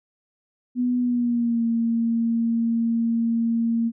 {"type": "tone with pitch glide", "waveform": "sine", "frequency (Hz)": [246.9, 230.4], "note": ["B3", "A#3"], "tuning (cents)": [0, -20], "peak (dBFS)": -19, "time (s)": [0.75, 3.92], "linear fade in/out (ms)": 50, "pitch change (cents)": -120, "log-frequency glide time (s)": [0.99, 1.64], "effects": []}